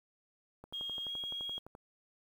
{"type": "click train", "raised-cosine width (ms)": 1, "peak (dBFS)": -35, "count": 14, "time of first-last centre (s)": [0.64, 1.751], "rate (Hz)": 11.7}
{"type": "tone with pitch glide", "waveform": "sine", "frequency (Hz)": [3256, 3284], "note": ["G#7", "G#7"], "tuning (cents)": [-35, -20], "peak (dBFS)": -37, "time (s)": [0.73, 1.59], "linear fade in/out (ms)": 10, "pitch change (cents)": 15, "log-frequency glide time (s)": [1.03, 1.11]}
{"effects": ["10-bit"]}